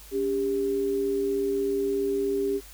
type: tone pair together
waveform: sine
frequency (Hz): 281.6 / 398.2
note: C#4 / G4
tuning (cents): +27 / +27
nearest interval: tritone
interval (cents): 600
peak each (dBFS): -31 / -24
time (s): 0.11-2.61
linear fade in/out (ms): 50
effects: added 50 Hz sine -48 dBFS peak until 2.73 s + white hiss -49 dBFS RMS until 2.73 s